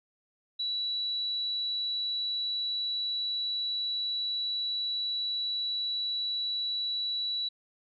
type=tone; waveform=sine; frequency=3932 Hz; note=B7; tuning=8 cents flat; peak=-29 dBFS; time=0.59-7.49 s; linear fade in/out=10 ms; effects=none